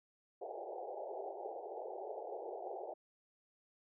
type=band-pass noise; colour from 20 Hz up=white; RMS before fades=-45 dBFS; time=0.41-2.94 s; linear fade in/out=10 ms; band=360 to 830 Hz; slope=96 dB/octave; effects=none